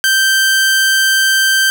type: tone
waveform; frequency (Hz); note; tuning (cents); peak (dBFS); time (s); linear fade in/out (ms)
sawtooth; 1563; G6; -6; -6; 0.04-1.7; 0
effects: none